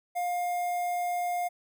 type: tone with notch filter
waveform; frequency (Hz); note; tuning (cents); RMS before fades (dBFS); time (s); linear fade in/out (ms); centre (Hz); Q
square; 708; F5; +23; -30; 0.15-1.49; 20; 4100; 0.5
effects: none